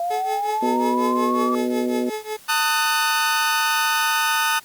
sine linear sweep, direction up, 682 to 1163 Hz, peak -21 dBFS, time 0-1.55 s, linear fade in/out 2 ms
30% pulse tone with tremolo, 430 Hz, A4, 40 cents flat, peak -21 dBFS, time 0.1-2.37 s, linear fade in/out 10 ms, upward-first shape triangle, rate 5.5 Hz, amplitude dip 95%
harmonic tone, 123.47 Hz, B2, in tune, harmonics 2 / 3 / 4 / 5, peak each -22 / -25 / -30 / -32 dBFS, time 0.62-2.1 s, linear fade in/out 10 ms
sawtooth chord, D# diminished, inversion second, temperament just, 896 / 1244.5 / 1493.4 Hz, A5 / D#6 / F#6, +31 / 0 / +16 cents, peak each -19 dBFS, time 2.48-4.6 s, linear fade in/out 20 ms
effects white hiss -47 dBFS RMS until 4.64 s + Opus 48 kbps

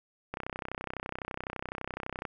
click train, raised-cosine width 0.5 ms, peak -20 dBFS, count 62, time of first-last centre 0.34-2.252 s, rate 31.9 Hz, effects none

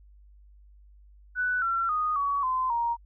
sine tone with pitch steps, 1489 / 1357.6 / 1237.7 / 1128.5 / 1028.8 / 938 Hz, F#6 / F6 / D#6 / C#6 / C6 / A#5, +11 / -49 / -9 / +31 / -30 / +11 cents, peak -24 dBFS, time 1.35-2.97 s, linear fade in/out 50 ms, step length 270 ms, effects added 50 Hz sine -51 dBFS peak until 3.05 s

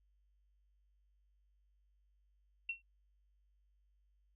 sine tone with exponential decay, 2722 Hz, F7, 45 cents flat, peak -33 dBFS, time 2.69-2.82 s, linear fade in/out 5 ms, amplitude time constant 27 ms, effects noise-tail reverb RT60 0.1 s tail -21 dB re dry + added 50 Hz sine -70 dBFS peak until 4.35 s

